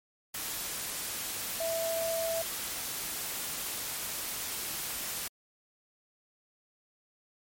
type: tone in noise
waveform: sine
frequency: 659.3 Hz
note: E5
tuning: in tune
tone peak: -30 dBFS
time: 1.6-2.42 s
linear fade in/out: 5 ms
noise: white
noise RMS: -36 dBFS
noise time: 0.34-5.28 s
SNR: +3 dB
effects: MP3 64 kbps